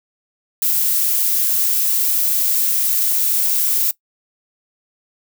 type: noise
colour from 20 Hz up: violet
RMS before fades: -17 dBFS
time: 0.62-3.91 s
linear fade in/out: 2 ms
effects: noise-tail reverb RT60 0.1 s tail -20 dB re dry